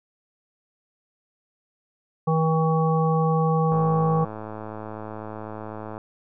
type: harmonic tone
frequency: 160.3 Hz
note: E3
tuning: 48 cents flat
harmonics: 1 / 3 / 5 / 7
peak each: -20 / -25 / -27 / -28 dBFS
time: 2.27-4.25 s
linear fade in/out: 10 ms
type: click train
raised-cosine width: 1 ms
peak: -21 dBFS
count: 245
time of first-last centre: 3.72-5.979 s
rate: 108 Hz
effects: none